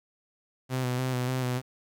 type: tone with vibrato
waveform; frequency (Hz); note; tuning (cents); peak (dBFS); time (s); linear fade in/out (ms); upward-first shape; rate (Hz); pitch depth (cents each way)
sawtooth; 127.1; C3; -50; -23; 0.69-1.62; 50; square; 3.4; 28
effects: 10-bit